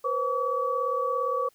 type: tone cluster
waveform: sine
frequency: 488.6 / 526 / 1141 Hz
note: B4 / C5 / C#6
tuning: -19 / +9 / +50 cents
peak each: -30 / -30 / -27 dBFS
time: 0.04-1.49 s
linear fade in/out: 10 ms
effects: white hiss -64 dBFS RMS until 1.54 s